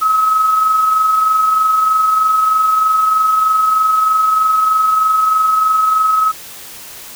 sine tone with amplitude modulation, 1282 Hz, E6, 49 cents flat, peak -8 dBFS, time 0.01-6.32 s, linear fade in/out 20 ms, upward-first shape sine, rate 23.2 Hz, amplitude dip 35%, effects white hiss -33 dBFS RMS until 7.15 s

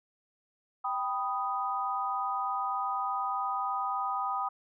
sine chord, G augmented, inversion none, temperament equal, 784 / 987.8 / 1244.5 Hz, G5 / B5 / D#6, 0 / 0 / 0 cents, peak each -34 / -35 / -32 dBFS, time 0.84-4.49 s, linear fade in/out 10 ms, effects none

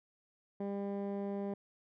15% pulse tone with low-pass filter, 200 Hz, G3, 35 cents sharp, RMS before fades -38 dBFS, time 0.6-1.54 s, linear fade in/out 5 ms, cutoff 720 Hz, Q 0.5, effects none

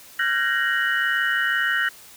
sine tone cluster, 1383 / 1525 / 1631 / 1866 / 2953 Hz, F6 / G6 / G#6 / A#6 / F#7, -17 / -48 / -32 / +1 / -4 cents, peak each -27 / -24 / -29 / -23 / -31 dBFS, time 0.19-1.89 s, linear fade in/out 5 ms, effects white hiss -46 dBFS RMS until 2.16 s

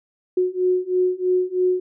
sine beating tone pair, 364 / 367.1 Hz, F#4 / F#4, -28 / -14 cents, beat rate 3.1 Hz, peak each -21 / -20 dBFS, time 0.37-1.8 s, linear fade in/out 5 ms, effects none

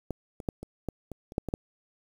clicks, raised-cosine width 2 ms, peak -18 / -26 / -15 / -26 / -18 / -25 / -30 / -13 / -20 / -14 dBFS, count 10, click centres 0.107 / 0.402 / 0.488 / 0.63 / 0.887 / 1.117 / 1.321 / 1.381 / 1.487 / 1.539 s, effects 8-bit

